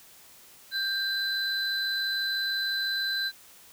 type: tone pair together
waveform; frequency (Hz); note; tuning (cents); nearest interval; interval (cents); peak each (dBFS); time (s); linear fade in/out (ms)
triangle; 1579 / 4027; G6 / B7; +12 / +33; octave + major third; 1621; -28 / -28; 0.71-3.32; 50
effects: white hiss -53 dBFS RMS until 3.72 s